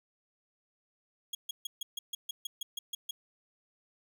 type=tone bursts; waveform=sawtooth; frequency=3300 Hz; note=G#7; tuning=12 cents flat; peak=-31 dBFS; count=12; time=1.33-3.11 s; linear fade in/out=5 ms; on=20 ms; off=140 ms; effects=none